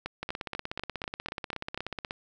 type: two click trains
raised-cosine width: 0.3 ms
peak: -17 / -18 dBFS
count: 8 / 32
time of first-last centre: 0.06-1.776 / 0.23-2.109 s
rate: 4.08 / 16.5 Hz
effects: none